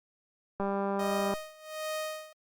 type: click train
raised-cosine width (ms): 1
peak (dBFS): -19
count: 147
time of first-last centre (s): 0.6-1.337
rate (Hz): 198
type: tone with tremolo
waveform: sawtooth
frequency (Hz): 622.3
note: D#5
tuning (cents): 0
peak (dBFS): -28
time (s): 0.99-2.33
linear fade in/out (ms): 5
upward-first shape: sine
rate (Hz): 1.3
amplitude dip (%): 90
effects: Opus 48 kbps